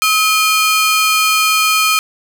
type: ring-modulated tone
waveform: sawtooth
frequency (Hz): 1861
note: A#6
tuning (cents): -3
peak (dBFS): -4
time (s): 0.02-1.99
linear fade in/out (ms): 0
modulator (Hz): 581
effects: none